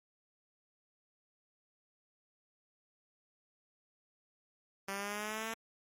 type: exponential sweep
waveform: 5% pulse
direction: up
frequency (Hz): 194.7 to 227.2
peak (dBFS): -26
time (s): 4.88-5.54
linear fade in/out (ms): 5
effects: MP3 64 kbps